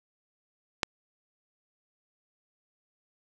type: click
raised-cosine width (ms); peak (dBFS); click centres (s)
0.2; -7; 0.832
effects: none